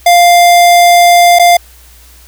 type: tone with dropouts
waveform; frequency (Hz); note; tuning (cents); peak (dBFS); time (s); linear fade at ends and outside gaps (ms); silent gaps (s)
square; 698.5; F5; 0; -3; 0.06-1.57; 5; 1.388-1.395
effects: added 60 Hz sine -38 dBFS peak until 2.27 s + white hiss -41 dBFS RMS until 2.27 s